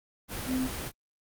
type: tone in noise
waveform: sine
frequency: 257.9 Hz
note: C4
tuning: 25 cents flat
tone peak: -27 dBFS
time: 0.46-0.7 s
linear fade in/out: 50 ms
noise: pink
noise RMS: -36 dBFS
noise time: 0.28-0.92 s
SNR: +6 dB
effects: Opus 24 kbps